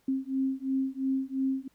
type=beating tone pair; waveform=sine; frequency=264.9 / 267.8 Hz; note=C4 / C4; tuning=+22 / +40 cents; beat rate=2.9 Hz; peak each=-30 dBFS; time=0.08-1.68 s; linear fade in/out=5 ms; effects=pink hiss -69 dBFS RMS until 1.74 s